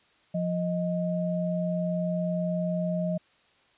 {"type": "tone pair together", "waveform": "sine", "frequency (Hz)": [175.2, 624.3], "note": ["F3", "D#5"], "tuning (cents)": [6, 6], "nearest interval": "octave + minor seventh", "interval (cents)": 2200, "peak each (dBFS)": [-27, -30], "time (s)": [0.34, 3.18], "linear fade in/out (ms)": 10, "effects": ["white hiss -63 dBFS RMS until 3.77 s", "resampled to 8000 Hz"]}